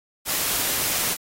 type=noise; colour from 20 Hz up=white; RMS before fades=-24 dBFS; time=0.25-1.17 s; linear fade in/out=50 ms; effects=AAC 48 kbps